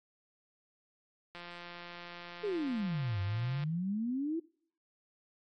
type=click train; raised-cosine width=0.3 ms; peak=-30 dBFS; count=399; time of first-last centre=1.35-3.637 s; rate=174 Hz
type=exponential two-way sweep; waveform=sine; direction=down then up; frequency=440 to 94.2 to 340.3 Hz; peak=-31 dBFS; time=2.43-4.4 s; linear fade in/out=10 ms; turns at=3.21 s
effects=noise-tail reverb RT60 0.6 s tail -24 dB re dry + MP3 48 kbps